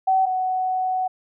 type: tone pair in turn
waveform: sine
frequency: 760 / 744.8 Hz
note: F#5 / F#5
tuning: +46 / +11 cents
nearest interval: unison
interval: 35 cents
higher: first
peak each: -15 / -20 dBFS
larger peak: first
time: 0.07-0.26 / 0.26-1.08 s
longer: second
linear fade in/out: 10 ms
effects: none